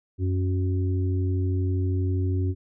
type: harmonic tone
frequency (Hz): 92.5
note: F#2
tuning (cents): 0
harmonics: 1 / 3 / 4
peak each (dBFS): -22 / -32 / -34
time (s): 0.18-2.55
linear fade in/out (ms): 50
effects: none